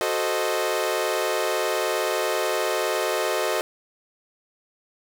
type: chord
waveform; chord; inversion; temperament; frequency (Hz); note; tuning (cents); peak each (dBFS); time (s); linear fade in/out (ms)
sawtooth; F# diminished seventh; none; equal; 370 / 440 / 523.3 / 622.3; F#4 / A4 / C5 / Eb5; 0 / 0 / 0 / 0; -25 / -24 / -25 / -23; 0.01-3.61; 0
effects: none

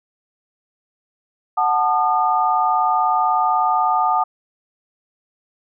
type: chord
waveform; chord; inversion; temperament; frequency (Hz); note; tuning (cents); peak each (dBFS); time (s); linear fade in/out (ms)
sine; D# diminished; first; equal with one note detuned; 740 / 880 / 1216.1; F#5 / A5 / D#6; 0 / 0 / -40; -19; 1.57-4.24; 10
effects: none

